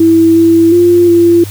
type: tone with pitch steps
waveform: sine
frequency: 328.6 / 331.7 / 348.6 / 341.7 Hz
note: E4 / E4 / F4 / F4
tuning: -5 / +11 / -3 / -38 cents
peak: -3 dBFS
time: 0-1.44 s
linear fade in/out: 5 ms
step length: 360 ms
effects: added 100 Hz sine -22 dBFS peak until 1.5 s + white hiss -31 dBFS RMS until 1.5 s